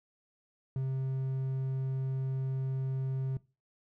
triangle tone, 132.6 Hz, C3, 23 cents sharp, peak -28 dBFS, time 0.76-3.37 s, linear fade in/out 2 ms, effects noise-tail reverb RT60 0.3 s tail -21 dB re dry

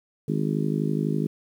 harmonic tone, 52 Hz, G#1, 3 cents sharp, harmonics 3 / 4 / 5 / 6 / 7 / 8, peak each -26 / -28 / -30 / -32 / -33 / -34 dBFS, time 0.28-1.27 s, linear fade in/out 5 ms, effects 9-bit

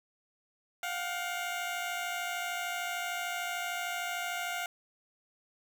15% pulse tone pair together, 707 / 760.3 Hz, F5 / F#5, +21 / +47 cents, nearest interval minor second, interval 126 cents, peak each -28 / -34 dBFS, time 0.83-4.66 s, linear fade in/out 2 ms, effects none

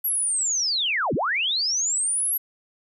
sine linear two-way sweep, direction down then up, 11780 to 102.9 to 11780 Hz, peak -21 dBFS, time 0.04-2.38 s, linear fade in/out 10 ms, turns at 1.14 s, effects none

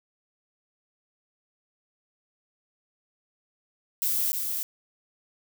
violet noise with echo, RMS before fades -26 dBFS, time 4.02-4.32 s, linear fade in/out 0 ms, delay 310 ms, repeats 1, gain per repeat -4 dB, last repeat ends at 4.63 s, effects none

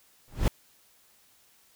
brown noise with exponential growth, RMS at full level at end -17 dBFS, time 0.28-0.48 s, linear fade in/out 0 ms, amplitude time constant 43 ms, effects white hiss -62 dBFS RMS until 1.75 s

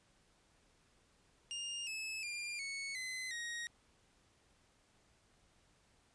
sawtooth tone with pitch steps, 2818 / 2599 / 2397 / 2211 / 2039 / 1880.8 Hz, F7 / E7 / D7 / C#7 / C7 / A#6, +15 / -25 / +35 / -5 / -45 / +15 cents, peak -37 dBFS, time 1.51-3.67 s, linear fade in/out 0 ms, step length 360 ms, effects pink hiss -71 dBFS RMS until 6.14 s + resampled to 22050 Hz

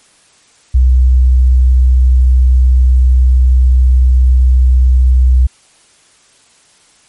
sine tone, 63.2 Hz, B1, 41 cents sharp, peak -4 dBFS, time 0.74-5.47 s, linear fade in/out 10 ms, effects white hiss -48 dBFS RMS until 7.08 s + MP3 48 kbps

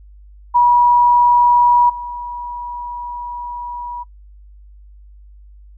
sine tone with level steps, 967 Hz, B5, 37 cents flat, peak -8 / -24 dBFS, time 0.54-4.04 s, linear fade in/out 20 ms, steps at 1.89 s, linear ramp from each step 10 ms, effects noise-tail reverb RT60 0.1 s tail -25 dB re dry + added 50 Hz sine -39 dBFS peak until 5.77 s

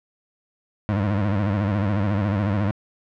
25% pulse tone with vibrato, 101.3 Hz, G#2, 43 cents flat, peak -16 dBFS, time 0.89-2.71 s, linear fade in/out 0 ms, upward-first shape sine, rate 14 Hz, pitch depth 110 cents each way, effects low-pass 2000 Hz 12 dB/octave

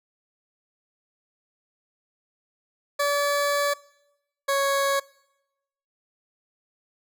20% pulse tone pair in turn, 574 / 554 Hz, D5 / C#5, -40 / -1 cents, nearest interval minor second, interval 61 cents, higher first, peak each -16 dBFS, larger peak neither, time 2.99-3.74 / 4.48-5 s, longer first, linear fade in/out 10 ms, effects noise-tail reverb RT60 0.9 s tail -23 dB re dry

